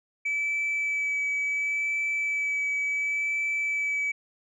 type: tone with vibrato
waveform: sine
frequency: 2299 Hz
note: D7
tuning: 37 cents flat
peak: -23 dBFS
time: 0.25-4.12 s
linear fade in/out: 10 ms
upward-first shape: sine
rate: 0.7 Hz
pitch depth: 12 cents each way
effects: tanh soft clip ceiling -23 dBFS